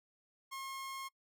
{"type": "tone", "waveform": "sawtooth", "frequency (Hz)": 1076, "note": "C6", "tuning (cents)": 48, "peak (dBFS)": -38, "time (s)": [0.51, 1.09], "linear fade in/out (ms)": 20, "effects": ["noise-tail reverb RT60 0.1 s tail -24 dB re dry"]}